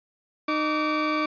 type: tone pair together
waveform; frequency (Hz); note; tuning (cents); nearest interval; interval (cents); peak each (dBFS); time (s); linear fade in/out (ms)
30% pulse; 306.6 / 1155; D#4 / D6; -25 / -29; octave + major seventh; 2296; -23; 0.48-1.26; 5
effects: resampled to 11025 Hz